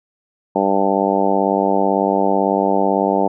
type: harmonic tone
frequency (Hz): 98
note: G2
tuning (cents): 0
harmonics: 2 / 3 / 4 / 5 / 6 / 7 / 8 / 9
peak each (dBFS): -22 / -22 / -22 / -22 / -22 / -22 / -22 / -22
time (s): 0.55-3.28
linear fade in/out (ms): 10
effects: none